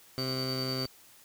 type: tone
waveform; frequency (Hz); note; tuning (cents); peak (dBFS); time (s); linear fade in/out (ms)
15% pulse; 130.81; C3; 0; -26; 0.18-0.86; 0
type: tone with tremolo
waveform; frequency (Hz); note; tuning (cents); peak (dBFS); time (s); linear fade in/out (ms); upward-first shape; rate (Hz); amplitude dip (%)
triangle; 4599; D8; -37; -32; 0.18-0.87; 10; square; 9.9; 35
effects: white hiss -57 dBFS RMS until 1.24 s